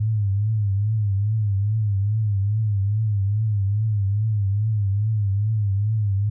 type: tone with vibrato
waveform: sine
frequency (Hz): 103.83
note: G#2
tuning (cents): 0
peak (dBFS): -18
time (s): 0-6.3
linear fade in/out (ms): 10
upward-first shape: triangle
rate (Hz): 2.4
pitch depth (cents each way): 130
effects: none